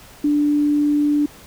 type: tone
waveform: sine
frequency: 293.7 Hz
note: D4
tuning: in tune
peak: -14 dBFS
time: 0.24-1.26 s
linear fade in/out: 5 ms
effects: pink hiss -44 dBFS RMS until 1.46 s